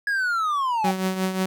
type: linear sweep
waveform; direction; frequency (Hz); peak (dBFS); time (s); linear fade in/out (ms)
triangle; down; 1678 to 772; -19; 0.07-0.91; 2
type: tone with tremolo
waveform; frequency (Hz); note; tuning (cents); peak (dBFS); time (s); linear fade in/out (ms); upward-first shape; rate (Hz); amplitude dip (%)
sawtooth; 187.9; F#3; +27; -16; 0.84-1.46; 5; triangle; 5.6; 65
effects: none